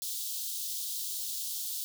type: high-pass noise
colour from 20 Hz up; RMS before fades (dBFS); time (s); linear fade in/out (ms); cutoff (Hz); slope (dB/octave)
white; -36; 0.02-1.84; 0; 3300; 48
effects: none